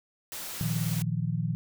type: noise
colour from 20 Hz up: white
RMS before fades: -38 dBFS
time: 0.32-1.02 s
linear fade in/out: 0 ms
type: chord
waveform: sine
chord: Bb suspended fourth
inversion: none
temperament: equal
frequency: 116.54 / 155.56 / 174.61 Hz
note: Bb2 / Eb3 / F3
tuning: 0 / 0 / 0 cents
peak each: -31 / -30 / -32 dBFS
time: 0.61-1.55 s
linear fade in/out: 0 ms
effects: none